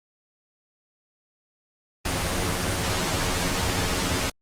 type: noise with comb filter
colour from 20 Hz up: pink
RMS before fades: -25 dBFS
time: 2.05-4.3 s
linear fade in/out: 5 ms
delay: 11 ms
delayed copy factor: +0.95
effects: low-pass 10000 Hz 12 dB/octave + Opus 24 kbps